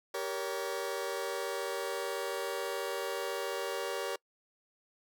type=chord; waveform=sawtooth; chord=G diminished; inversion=none; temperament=just; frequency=392 / 470.4 / 564.5 Hz; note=G4 / Bb4 / Db5; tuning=0 / +16 / +31 cents; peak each=-35 / -34 / -34 dBFS; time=0.14-4.16 s; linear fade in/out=5 ms; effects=noise-tail reverb RT60 0.1 s tail -25 dB re dry